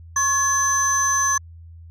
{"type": "tone cluster", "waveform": "sine", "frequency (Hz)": [1090, 1704, 6120], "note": ["C#6", "G#6", "G8"], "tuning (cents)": [-29, 44, -42], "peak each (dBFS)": [-20, -24, -18], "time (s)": [0.16, 1.38], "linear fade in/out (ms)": 5, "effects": ["tanh soft clip ceiling -12 dBFS", "added 83 Hz sine -39 dBFS peak until 1.9 s"]}